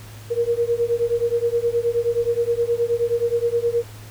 sine beating tone pair, 466.2 / 475.7 Hz, A#4 / A#4, 0 / +35 cents, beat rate 9.5 Hz, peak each -21 dBFS, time 0.3-3.84 s, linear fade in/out 20 ms, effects added 107 Hz sine -38 dBFS peak until 4.1 s + pink hiss -44 dBFS RMS until 4.1 s

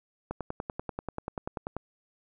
click train, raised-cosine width 1 ms, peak -19 dBFS, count 16, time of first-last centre 0.31-1.766 s, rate 10.3 Hz, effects none

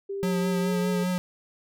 sine tone with pitch glide, 395.5 to 421.4 Hz, G4 to G#4, +15 to +25 cents, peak -29 dBFS, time 0.09-1.04 s, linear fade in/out 10 ms, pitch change +110 cents, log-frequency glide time 0.65-0.73 s
square tone with vibrato, 180.3 Hz, F#3, 45 cents flat, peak -25 dBFS, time 0.23-1.18 s, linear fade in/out 0 ms, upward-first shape triangle, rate 4.9 Hz, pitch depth 26 cents each way
effects none

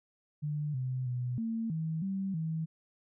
sine tone with pitch steps, 149 / 128.7 / 124.1 / 226.2 / 160.1 / 193.3 / 160.5 Hz, D3 / C3 / B2 / A3 / D#3 / G3 / E3, +25 / -28 / +9 / +48 / +50 / -24 / -46 cents, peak -31 dBFS, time 0.42-2.66 s, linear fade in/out 20 ms, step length 320 ms, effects none

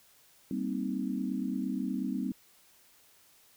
sine chord, C minor seventh, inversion second, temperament equal, 196 / 233.1 / 261.6 / 311.1 Hz, G3 / Bb3 / C4 / Eb4, 0 / 0 / 0 / 0 cents, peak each -35 / -37 / -34 / -39 dBFS, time 0.51-2.32 s, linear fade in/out 2 ms, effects white hiss -62 dBFS RMS until 3.56 s

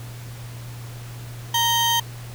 35% pulse tone pair together, 932.3 / 3136 Hz, A#5 / G7, 0 / 0 cents, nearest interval octave + major sixth, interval 2100 cents, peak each -19 dBFS, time 1.54-2 s, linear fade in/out 5 ms, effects added 119 Hz sine -34 dBFS peak until 2.34 s + pink hiss -43 dBFS RMS until 2.34 s

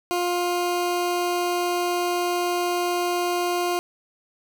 20% pulse tone, 352.8 Hz, F4, 18 cents sharp, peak -17 dBFS, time 0.11-3.79 s, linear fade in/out 0 ms, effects none

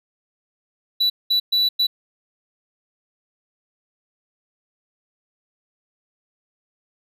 triangle tone bursts at uneven times, 3951 Hz, B7, in tune, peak -14 dBFS, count 4, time 1-1.1 / 1.3-1.4 / 1.52-1.69 / 1.79-1.87 s, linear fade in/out 10 ms, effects none

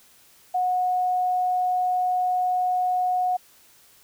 sine tone, 730 Hz, F#5, 24 cents flat, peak -20 dBFS, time 0.54-3.37 s, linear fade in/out 10 ms, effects white hiss -55 dBFS RMS until 4.03 s

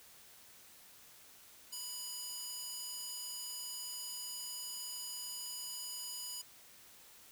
square tone with high-pass filter, 987 Hz, B5, 1 cent flat, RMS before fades -44 dBFS, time 1.72-6.42 s, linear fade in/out 10 ms, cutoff 5400 Hz, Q 1.2, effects white hiss -59 dBFS RMS until 7.31 s

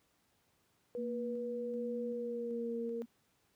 sine tone with pitch glide, 484.6 to 465.1 Hz, B4 to A#4, -33 to -4 cents, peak -37 dBFS, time 0.95-3.02 s, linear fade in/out 0 ms, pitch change -71 cents, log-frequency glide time 2.06-2.77 s
sine tone with tremolo, 233.1 Hz, A#3, in tune, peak -39 dBFS, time 0.97-3.06 s, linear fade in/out 20 ms, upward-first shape square, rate 1.3 Hz, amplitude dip 30%
effects pink hiss -74 dBFS RMS until 3.55 s + high-pass 80 Hz 12 dB/octave

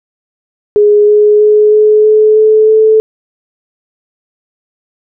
sine tone with pitch steps, 416.1 / 419.5 / 422.9 / 426.3 / 429.8 / 433.3 / 436.8 Hz, G#4 / G#4 / G#4 / G#4 / A4 / A4 / A4, +3 / +17 / +31 / +45 / -41 / -27 / -13 cents, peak -3 dBFS, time 0.76-3 s, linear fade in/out 0 ms, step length 320 ms, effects none

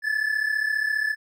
triangle tone pair together, 1708 / 1742.9 Hz, G#6 / A6, +48 / -17 cents, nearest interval unison, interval 35 cents, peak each -25 / -22 dBFS, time 0.02-1.16 s, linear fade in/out 50 ms, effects none

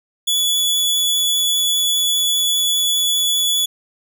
sawtooth tone, 3421 Hz, A7, 49 cents flat, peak -12 dBFS, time 0.27-3.66 s, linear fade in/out 10 ms, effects none

